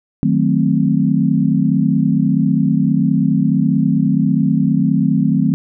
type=chord; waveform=sine; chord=D# diminished seventh; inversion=none; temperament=equal; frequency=155.56 / 185 / 220 / 261.6 Hz; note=D#3 / F#3 / A3 / C4; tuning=0 / 0 / 0 / 0 cents; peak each=-17 dBFS; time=0.23-5.54 s; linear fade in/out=0 ms; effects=none